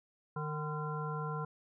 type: harmonic tone with a mistuned harmonic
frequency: 152.4 Hz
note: D#3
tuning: 36 cents flat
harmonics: 1 / 3 / 5 / 7 / 9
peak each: -37 / -43 / -47 / -42 / -44 dBFS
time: 0.36-1.45 s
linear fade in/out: 5 ms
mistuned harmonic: 7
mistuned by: -68 cents
effects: none